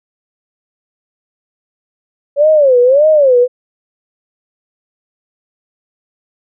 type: tone with vibrato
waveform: sine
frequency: 552 Hz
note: C#5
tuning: 7 cents flat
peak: -5 dBFS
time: 2.36-3.48 s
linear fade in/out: 50 ms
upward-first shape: sine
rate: 1.7 Hz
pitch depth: 220 cents each way
effects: none